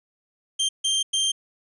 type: tone bursts at uneven times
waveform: sawtooth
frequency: 3165 Hz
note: G7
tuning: 16 cents sharp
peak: -17 dBFS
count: 3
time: 0.59-0.69 / 0.84-1.03 / 1.13-1.32 s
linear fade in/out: 10 ms
effects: resampled to 24000 Hz